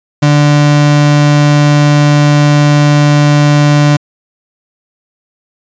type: tone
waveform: 35% pulse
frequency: 146.83 Hz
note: D3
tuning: in tune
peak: -3 dBFS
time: 0.22-3.97 s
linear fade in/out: 10 ms
effects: resampled to 16000 Hz